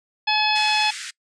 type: harmonic tone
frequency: 854 Hz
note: G#5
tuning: 48 cents sharp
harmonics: 1 / 2 / 3 / 4 / 5 / 6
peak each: -22 / -28 / -23 / -25 / -28 / -28 dBFS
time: 0.27-0.91 s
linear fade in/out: 10 ms
type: band-pass noise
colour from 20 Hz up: pink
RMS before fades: -34 dBFS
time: 0.55-1.11 s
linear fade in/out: 10 ms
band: 1500 to 9100 Hz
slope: 48 dB/octave
effects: noise-tail reverb RT60 0.1 s tail -24 dB re dry